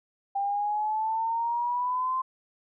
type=exponential sweep; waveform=sine; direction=up; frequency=791 to 1046.5 Hz; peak=-25 dBFS; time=0.35-2.22 s; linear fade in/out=10 ms; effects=none